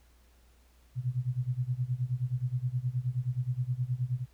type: tone with tremolo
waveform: sine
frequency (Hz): 125.3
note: B2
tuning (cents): +25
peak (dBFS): -25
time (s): 0.95-4.26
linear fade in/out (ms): 50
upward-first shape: sine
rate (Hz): 9.5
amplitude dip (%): 90
effects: added 60 Hz sine -59 dBFS peak until 4.33 s + pink hiss -67 dBFS RMS until 4.33 s